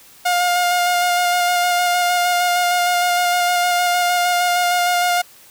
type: tone with vibrato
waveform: sawtooth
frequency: 710 Hz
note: F5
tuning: 28 cents sharp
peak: -11 dBFS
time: 0.25-5.22 s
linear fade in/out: 10 ms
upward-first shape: square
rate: 6.5 Hz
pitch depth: 13 cents each way
effects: white hiss -46 dBFS RMS until 5.5 s